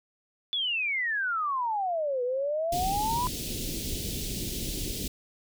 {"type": "exponential two-way sweep", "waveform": "sine", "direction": "down then up", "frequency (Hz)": [3498, 484.3, 1013], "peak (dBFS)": -26, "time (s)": [0.53, 3.27], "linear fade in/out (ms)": 0, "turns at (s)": 2.23}
{"type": "band-stop noise", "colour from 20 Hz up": "pink", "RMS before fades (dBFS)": -33, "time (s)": [2.72, 5.08], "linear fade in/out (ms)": 5, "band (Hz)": [430, 3000], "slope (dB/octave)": 24}
{"effects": []}